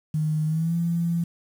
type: tone with pitch glide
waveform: sine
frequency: 154.6 to 169.57 Hz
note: D#3 to E3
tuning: -11 to +49 cents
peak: -21 dBFS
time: 0.14-1.24 s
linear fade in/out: 5 ms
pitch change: +160 cents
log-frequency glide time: 0.46-0.75 s
effects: 8-bit